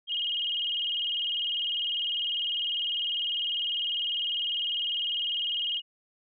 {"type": "tone with vibrato", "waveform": "sine", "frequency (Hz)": 3043, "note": "F#7", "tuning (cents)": 48, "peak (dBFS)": -27, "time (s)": [0.07, 5.82], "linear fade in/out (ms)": 50, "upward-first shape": "square", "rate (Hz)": 20, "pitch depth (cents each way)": 93, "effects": []}